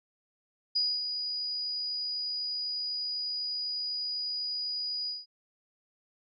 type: tone with ADSR envelope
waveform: sine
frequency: 4914 Hz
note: D#8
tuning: 22 cents flat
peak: -24 dBFS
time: 0.75-5.26 s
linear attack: 12 ms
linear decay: 250 ms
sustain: -7 dB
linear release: 180 ms
effects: none